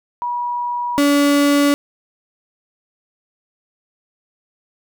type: tone pair in turn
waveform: sine / 35% pulse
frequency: 967 / 286.2 Hz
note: B5 / D4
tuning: -37 / -45 cents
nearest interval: octave + major sixth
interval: 2108 cents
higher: first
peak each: -19 / -10 dBFS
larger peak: second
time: 0.22-0.98 / 0.98-1.74 s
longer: neither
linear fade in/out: 0 ms
effects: none